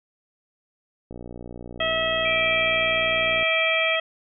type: click train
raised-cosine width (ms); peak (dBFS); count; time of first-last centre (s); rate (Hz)
2; -25; 140; 1.11-3.427; 60
type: harmonic tone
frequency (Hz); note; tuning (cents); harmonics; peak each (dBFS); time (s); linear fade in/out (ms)
647; E5; -32; 1 / 2 / 3 / 4 / 5; -25 / -30 / -28 / -30 / -27; 1.8-4; 5
type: tone with tremolo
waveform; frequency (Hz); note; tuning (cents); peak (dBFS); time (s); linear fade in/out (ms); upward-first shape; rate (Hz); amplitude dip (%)
sine; 2349; D7; 0; -22; 2.25-3.96; 5; triangle; 0.92; 30
effects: none